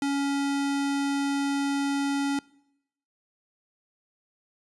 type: tone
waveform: square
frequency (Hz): 280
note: C#4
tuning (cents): +18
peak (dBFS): -25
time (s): 0.02-2.39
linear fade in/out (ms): 2
effects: noise-tail reverb RT60 0.8 s tail -23 dB re dry + resampled to 24000 Hz